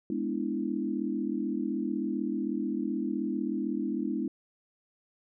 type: chord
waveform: sine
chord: E dominant seventh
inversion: first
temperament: equal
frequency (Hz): 207.7 / 246.9 / 293.7 / 329.6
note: G#3 / B3 / D4 / E4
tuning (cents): 0 / 0 / 0 / 0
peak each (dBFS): -34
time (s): 0.1-4.28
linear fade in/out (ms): 2
effects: none